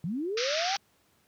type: linear sweep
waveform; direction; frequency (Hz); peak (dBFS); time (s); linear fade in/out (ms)
sine; up; 150 to 806; -29; 0.04-0.76; 0
type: band-pass noise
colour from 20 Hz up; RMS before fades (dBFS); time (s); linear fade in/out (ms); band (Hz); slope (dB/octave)
white; -32; 0.37-0.77; 5; 1200 to 5900; 96
effects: pink hiss -67 dBFS RMS until 1.27 s + high-pass 80 Hz 12 dB/octave